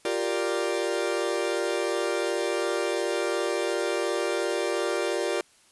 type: chord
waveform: 40% pulse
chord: G minor seventh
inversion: third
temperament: equal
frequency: 349.2 / 392 / 466.2 / 587.3 Hz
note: F4 / G4 / Bb4 / D5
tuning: 0 / 0 / 0 / 0 cents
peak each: -30 dBFS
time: 0.05-5.41 s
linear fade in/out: 2 ms
effects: white hiss -59 dBFS RMS until 5.71 s + resampled to 24000 Hz